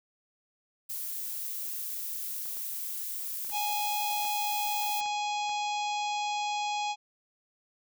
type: noise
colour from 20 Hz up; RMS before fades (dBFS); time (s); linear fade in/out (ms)
violet; -36; 0.89-5.01; 10
type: clicks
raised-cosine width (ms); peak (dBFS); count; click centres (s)
0.5; -36; 9; 2.458 / 2.57 / 3.448 / 3.499 / 4.25 / 4.834 / 5.012 / 5.06 / 5.494
type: harmonic tone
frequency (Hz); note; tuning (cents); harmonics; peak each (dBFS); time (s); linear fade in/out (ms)
832; G#5; +3; 1 / 3 / 4 / 5 / 6 / 7 / 8 / 9; -30 / -38 / -40 / -44 / -47 / -48 / -49 / -49; 3.51-6.96; 50
effects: none